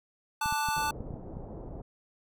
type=chord; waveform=square; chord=D major; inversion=second; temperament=equal; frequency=880 / 1174.7 / 1480 Hz; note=A5 / D6 / F#6; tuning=0 / 0 / 0 cents; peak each=-30 / -36 / -36 dBFS; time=0.41-0.91 s; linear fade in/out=5 ms
type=clicks; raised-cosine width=5 ms; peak=-27 dBFS; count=8; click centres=0.459 / 0.525 / 0.687 / 0.78 / 1.006 / 1.107 / 1.14 / 1.37 s
type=low-pass noise; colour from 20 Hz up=pink; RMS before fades=-42 dBFS; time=0.76-1.82 s; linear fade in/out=5 ms; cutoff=730 Hz; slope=24 dB/octave
effects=none